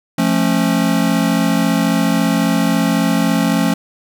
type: chord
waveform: square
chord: F augmented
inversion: none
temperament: just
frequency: 174.61 / 218.3 / 272.8 Hz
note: F3 / A3 / C#4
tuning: 0 / -13 / -28 cents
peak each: -18 dBFS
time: 0.18-3.74 s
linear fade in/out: 5 ms
effects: none